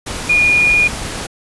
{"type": "tone in noise", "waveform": "sine", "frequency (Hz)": 2436, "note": "D#7", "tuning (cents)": -37, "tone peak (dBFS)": -9, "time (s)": [0.29, 0.88], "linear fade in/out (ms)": 10, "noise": "pink", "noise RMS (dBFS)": -24, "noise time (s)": [0.06, 1.27], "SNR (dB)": 12, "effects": ["resampled to 24000 Hz"]}